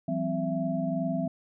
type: tone cluster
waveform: sine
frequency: 168.5 / 190.9 / 258.9 / 666 Hz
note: E3 / G3 / C4 / E5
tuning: +38 / -46 / -18 / +18 cents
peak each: -32 / -33 / -31 / -32 dBFS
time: 0.08-1.28 s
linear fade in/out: 5 ms
effects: none